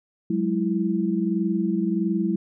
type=tone cluster; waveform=sine; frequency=185.7 / 207.2 / 330.5 Hz; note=F#3 / G#3 / E4; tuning=+7 / -4 / +5 cents; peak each=-25 dBFS; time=0.3-2.36 s; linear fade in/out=5 ms; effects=none